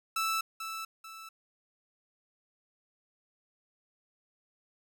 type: tone with echo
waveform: sawtooth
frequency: 1318.5 Hz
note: E6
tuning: in tune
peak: -25 dBFS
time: 0.16-0.41 s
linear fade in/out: 5 ms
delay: 440 ms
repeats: 2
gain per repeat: -8 dB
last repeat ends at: 1.29 s
effects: none